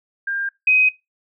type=tone pair in turn; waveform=sine; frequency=1600 / 2518 Hz; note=G6 / D#7; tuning=+35 / +20 cents; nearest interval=minor sixth; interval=785 cents; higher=second; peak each=-21 / -11 dBFS; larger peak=second; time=0.27-0.49 / 0.67-0.89 s; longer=neither; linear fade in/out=5 ms; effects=noise-tail reverb RT60 0.2 s tail -21 dB re dry